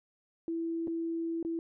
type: tone with dropouts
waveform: sine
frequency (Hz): 331.2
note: E4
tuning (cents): +8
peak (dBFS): -31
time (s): 0.48-1.59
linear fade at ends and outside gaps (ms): 1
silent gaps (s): 0.873-0.879 / 1.428-1.449
effects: none